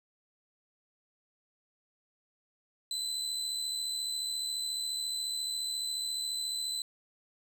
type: tone with amplitude modulation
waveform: 30% pulse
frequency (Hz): 4024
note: B7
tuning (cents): +32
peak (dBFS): -28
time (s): 2.91-6.82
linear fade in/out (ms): 2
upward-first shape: sine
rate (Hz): 74.3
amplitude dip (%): 40
effects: none